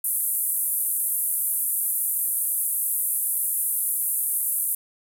pink band-pass noise, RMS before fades -25 dBFS, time 0.04-4.75 s, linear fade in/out 5 ms, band 9600 to 14000 Hz, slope 48 dB/octave, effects none

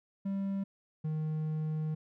triangle tone pair in turn, 196 / 155.57 Hz, G3 / D#3, 0 / 0 cents, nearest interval major third, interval 400 cents, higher first, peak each -29 / -29 dBFS, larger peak neither, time 0.25-0.64 / 1.04-1.95 s, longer second, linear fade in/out 10 ms, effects none

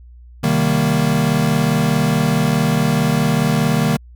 square chord, C minor seventh, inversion none, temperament equal, 130.81 / 155.56 / 196 / 233.1 Hz, C3 / Eb3 / G3 / Bb3, 0 / 0 / 0 / 0 cents, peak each -23 / -18 / -22 / -20 dBFS, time 0.43-3.97 s, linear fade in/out 10 ms, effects added 60 Hz sine -38 dBFS peak until 4.15 s

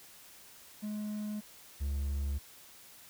triangle tone pair in turn, 210.6 / 70.28 Hz, G#3 / C#2, +24 / +24 cents, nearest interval octave + perfect fifth, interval 1900 cents, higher first, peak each -33 / -29 dBFS, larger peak second, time 0.82-1.41 / 1.8-2.39 s, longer neither, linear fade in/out 20 ms, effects white hiss -55 dBFS RMS until 3.09 s

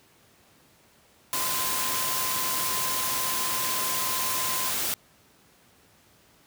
sine tone in noise, 1033 Hz, C6, 22 cents flat, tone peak -33 dBFS, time 1.33-4.7 s, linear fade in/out 0 ms, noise white, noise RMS -28 dBFS, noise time 1.33-4.94 s, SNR -8 dB, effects pink hiss -59 dBFS RMS until 6.46 s + high-pass 80 Hz 12 dB/octave

